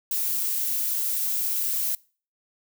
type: noise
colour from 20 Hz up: violet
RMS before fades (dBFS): -26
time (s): 0.11-1.95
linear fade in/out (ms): 2
effects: noise-tail reverb RT60 0.4 s tail -24 dB re dry